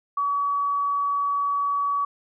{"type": "tone", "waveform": "sine", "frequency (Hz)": 1136, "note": "C#6", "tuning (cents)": 42, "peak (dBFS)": -21, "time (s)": [0.17, 2.05], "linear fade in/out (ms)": 5, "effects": []}